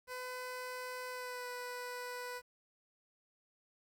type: tone with pitch glide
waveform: 15% pulse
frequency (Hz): 504 to 493.9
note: B4 to B4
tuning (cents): +35 to 0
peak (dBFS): -35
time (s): 0.07-2.42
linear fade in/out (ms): 50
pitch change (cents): -35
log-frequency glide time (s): 1.1-1.47
effects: 11-bit